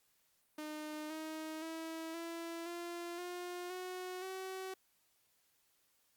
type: tone with pitch steps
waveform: sawtooth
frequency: 305.1 / 314.6 / 324.4 / 334.4 / 344.8 / 355.6 / 366.6 / 378 Hz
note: D#4 / D#4 / E4 / E4 / F4 / F4 / F#4 / F#4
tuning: -34 / +19 / -28 / +25 / -22 / +31 / -16 / +37 cents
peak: -38 dBFS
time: 0.58-4.74 s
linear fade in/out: 5 ms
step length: 520 ms
effects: white hiss -75 dBFS RMS until 6.16 s + Opus 48 kbps